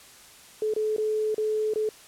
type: tone with dropouts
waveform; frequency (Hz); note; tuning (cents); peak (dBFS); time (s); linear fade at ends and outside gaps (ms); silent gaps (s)
sine; 430.8; A4; -37; -23; 0.62-1.89; 2; 0.738-0.763 / 0.964-0.981 / 1.345-1.38 / 1.737-1.758
effects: white hiss -50 dBFS RMS until 2.07 s + low-pass 11000 Hz 12 dB/octave